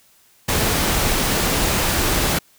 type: noise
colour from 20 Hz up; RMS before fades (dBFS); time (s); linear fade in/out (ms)
pink; -19; 0.48-2.39; 10
effects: white hiss -55 dBFS RMS until 2.58 s